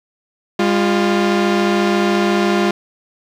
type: tone pair together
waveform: sawtooth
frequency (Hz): 202 / 349.9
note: G#3 / F4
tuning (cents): -48 / +3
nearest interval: minor seventh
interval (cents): 951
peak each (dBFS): -12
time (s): 0.59-2.71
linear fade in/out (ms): 5
effects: low-pass 5000 Hz 12 dB/octave + 8-bit